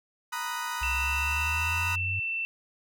35% pulse chord, B major seventh, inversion third, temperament equal, 932.3 / 987.8 / 1244.5 / 1480 Hz, A#5 / B5 / D#6 / F#6, 0 / 0 / 0 / 0 cents, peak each -35 dBFS, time 0.32-1.96 s, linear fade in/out 10 ms
sine exponential sweep, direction up, 61.74 to 98 Hz, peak -31 dBFS, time 0.81-2.2 s, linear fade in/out 10 ms
sine tone, 2678 Hz, E7, 27 cents sharp, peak -28 dBFS, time 0.83-2.45 s, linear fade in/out 0 ms
effects none

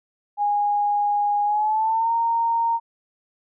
sine tone with pitch glide, 823 to 923.8 Hz, G#5 to A#5, -16 to -16 cents, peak -18 dBFS, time 0.37-2.8 s, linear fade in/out 50 ms, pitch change +200 cents, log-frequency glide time 1.44-2.12 s, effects none

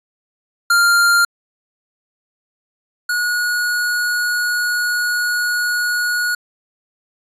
square tone pair in turn, 1396.9 / 1451.9 Hz, F6 / F#6, 0 / -33 cents, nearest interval minor second, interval 67 cents, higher second, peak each -11 / -17 dBFS, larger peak first, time 0.7-1.25 / 3.09-6.35 s, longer second, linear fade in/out 5 ms, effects resampled to 32000 Hz

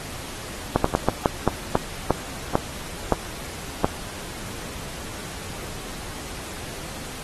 slowing click train, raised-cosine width 1 ms, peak -3 dBFS, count 11, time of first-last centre 0.76-3.845 s, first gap 84 ms, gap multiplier 1.27, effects pink hiss -36 dBFS RMS until 7.23 s + AAC 32 kbps

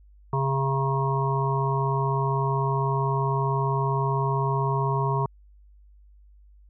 harmonic tone, 135.7 Hz, C#3, 36 cents flat, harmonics 1 / 3 / 5 / 7 / 8, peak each -24 / -30 / -35 / -28 / -31 dBFS, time 0.33-5.26 s, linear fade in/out 2 ms, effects added 50 Hz sine -50 dBFS peak until 6.69 s

